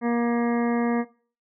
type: harmonic tone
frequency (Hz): 236.6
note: A#3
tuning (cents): +26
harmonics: 1 / 2 / 3 / 4 / 5 / 7 / 8 / 9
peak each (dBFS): -22 / -28 / -32 / -34 / -36 / -39 / -40 / -41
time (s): 0.01-1.05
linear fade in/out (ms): 50
effects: noise-tail reverb RT60 0.4 s tail -18 dB re dry